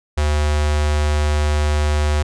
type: tone with notch filter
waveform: square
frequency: 75 Hz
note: D2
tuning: 37 cents sharp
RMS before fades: -17 dBFS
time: 0.17-2.23 s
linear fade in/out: 10 ms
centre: 180 Hz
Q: 0.63
effects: resampled to 22050 Hz